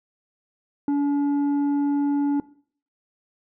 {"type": "tone with tanh clipping", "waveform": "sine", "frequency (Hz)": 285.8, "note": "D4", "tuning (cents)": -47, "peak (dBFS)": -20, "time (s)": [0.88, 2.4], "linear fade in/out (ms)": 2, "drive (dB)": 6, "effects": ["noise-tail reverb RT60 0.5 s tail -19 dB re dry"]}